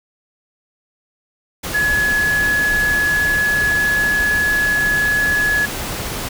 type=tone in noise; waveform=sine; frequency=1694 Hz; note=G#6; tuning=34 cents sharp; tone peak=-14 dBFS; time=1.74-5.66 s; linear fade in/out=10 ms; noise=pink; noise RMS=-25 dBFS; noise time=1.63-6.29 s; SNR=+8 dB; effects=none